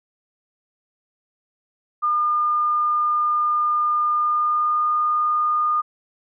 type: tone with pitch glide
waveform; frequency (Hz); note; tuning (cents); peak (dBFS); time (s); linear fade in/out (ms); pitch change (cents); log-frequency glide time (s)
sine; 1210 to 1219.8; D#6 to D#6; -49 to -35; -17; 2.02-5.82; 20; +14; 4.15-4.86
effects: none